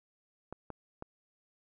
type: clicks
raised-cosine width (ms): 1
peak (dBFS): -27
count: 3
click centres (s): 0.526 / 0.703 / 1.024
effects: none